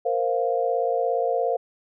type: chord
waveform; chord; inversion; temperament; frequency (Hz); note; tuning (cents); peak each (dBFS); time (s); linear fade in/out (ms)
sine; Bb suspended second; none; equal; 466.2 / 523.3 / 698.5; Bb4 / C5 / F5; 0 / 0 / 0; -25; 0.05-1.57; 10
effects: none